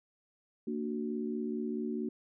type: chord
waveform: sine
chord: Bb augmented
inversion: none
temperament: equal with one note detuned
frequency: 229.2 / 293.7 / 370 Hz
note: Bb3 / D4 / F#4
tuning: -29 / 0 / 0 cents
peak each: -35 / -39 / -38 dBFS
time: 0.67-2.09 s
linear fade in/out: 5 ms
effects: none